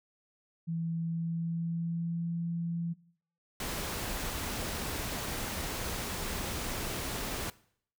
sine tone with pitch glide, 165.6 to 168.98 Hz, E3 to E3, +8 to +43 cents, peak -31 dBFS, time 0.67-2.94 s, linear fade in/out 20 ms, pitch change +35 cents, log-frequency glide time 1.01-2.32 s
pink noise, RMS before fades -36 dBFS, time 3.6-7.5 s, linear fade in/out 2 ms
effects noise-tail reverb RT60 0.6 s tail -20 dB re dry

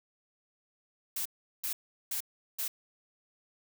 blue noise bursts, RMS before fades -34 dBFS, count 4, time 1.16-2.68 s, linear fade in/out 5 ms, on 95 ms, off 380 ms, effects none

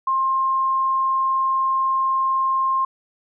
sine tone, 1061 Hz, C6, 24 cents sharp, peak -17 dBFS, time 0.07-2.85 s, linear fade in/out 5 ms, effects none

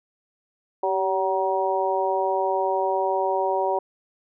harmonic tone with a mistuned harmonic, 189.4 Hz, F#3, 41 cents sharp, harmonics 2 / 3 / 4 / 5, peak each -26 / -26 / -26 / -26 dBFS, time 0.83-3.79 s, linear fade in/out 5 ms, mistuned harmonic 2, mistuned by +32 cents, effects none

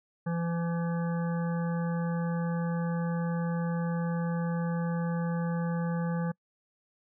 harmonic tone with a mistuned harmonic, 169.4 Hz, E3, 48 cents sharp, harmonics 1 / 3 / 5 / 7 / 9 / 10, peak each -28 / -38 / -42 / -45 / -47 / -48 dBFS, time 0.26-6.32 s, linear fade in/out 10 ms, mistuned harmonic 7, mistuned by -21 cents, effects noise-tail reverb RT60 0.1 s tail -26 dB re dry

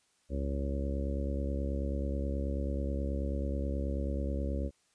harmonic tone, 69.3 Hz, C#2, in tune, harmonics 1 / 2 / 3 / 4 / 5 / 6 / 7 / 8, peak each -32 / -44 / -40 / -41 / -44 / -48 / -45 / -42 dBFS, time 0.29-4.71 s, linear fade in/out 50 ms, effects white hiss -71 dBFS RMS until 4.94 s + resampled to 22050 Hz

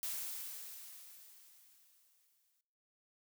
blue noise with exponential decay, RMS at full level -39 dBFS, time 0.03-2.61 s, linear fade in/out 0 ms, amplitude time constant 560 ms, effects noise-tail reverb RT60 0.8 s tail -19 dB re dry

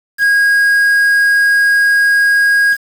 triangle tone with quantisation, 1639 Hz, G#6, 23 cents flat, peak -6 dBFS, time 0.18-2.77 s, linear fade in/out 50 ms, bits 5, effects none

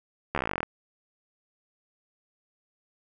slowing click train, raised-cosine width 0.5 ms, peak -12 dBFS, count 16, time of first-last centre 0.35-0.631 s, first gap 13 ms, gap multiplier 1.05, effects none

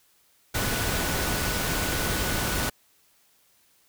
sine tone in noise, 1480 Hz, F#6, in tune, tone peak -36 dBFS, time 0.54-2.7 s, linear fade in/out 10 ms, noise pink, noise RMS -27 dBFS, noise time 0.54-2.7 s, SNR -12 dB, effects white hiss -63 dBFS RMS until 3.88 s

